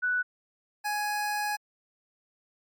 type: tone pair in turn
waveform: sine / 25% pulse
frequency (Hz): 1483 / 833.9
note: F#6 / G#5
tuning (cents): +4 / +7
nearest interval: minor seventh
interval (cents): 997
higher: first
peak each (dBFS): -24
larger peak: neither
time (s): 0.02-0.23 / 0.84-1.57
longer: second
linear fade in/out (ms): 20
effects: MP3 96 kbps